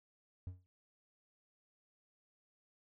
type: tone with exponential decay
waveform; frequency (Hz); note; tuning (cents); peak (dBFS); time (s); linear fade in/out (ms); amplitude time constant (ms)
triangle; 91.2; F#2; -24; -36; 0.47-0.66; 0; 41
effects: none